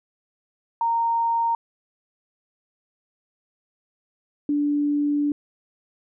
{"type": "tone pair in turn", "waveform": "sine", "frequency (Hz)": [925, 291.4], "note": ["A#5", "D4"], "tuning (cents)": [-14, -13], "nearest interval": "octave + minor sixth", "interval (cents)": 1999, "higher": "first", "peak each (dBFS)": -19, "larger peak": "neither", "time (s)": [[0.81, 1.55], [4.49, 5.32]], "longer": "second", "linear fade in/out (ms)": 2, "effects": []}